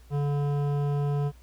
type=tone with hard clipping; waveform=triangle; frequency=143.9 Hz; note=D3; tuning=35 cents flat; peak=-26 dBFS; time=0.1-1.32 s; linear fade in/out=50 ms; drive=17 dB; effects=added 60 Hz sine -49 dBFS peak until 1.42 s + pink hiss -61 dBFS RMS until 1.42 s